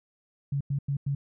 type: tone bursts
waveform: sine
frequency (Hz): 140.1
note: C#3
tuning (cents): +19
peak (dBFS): -25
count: 4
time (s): 0.52-1.15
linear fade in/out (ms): 5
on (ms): 87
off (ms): 94
effects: none